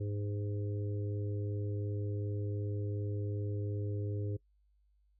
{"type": "harmonic tone", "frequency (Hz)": 102.7, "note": "G#2", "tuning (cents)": -19, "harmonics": [1, 3, 4, 5], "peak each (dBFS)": [-34, -45, -44, -50], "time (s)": [0, 4.37], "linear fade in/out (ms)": 10, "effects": ["noise-tail reverb RT60 0.1 s tail -22 dB re dry", "added 50 Hz sine -67 dBFS peak until 5.19 s"]}